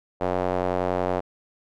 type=tone with band-pass filter; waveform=square; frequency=45.35 Hz; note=F#1; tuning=34 cents flat; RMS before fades=-25 dBFS; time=0.2-1.21 s; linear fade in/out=20 ms; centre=630 Hz; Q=1.8; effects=none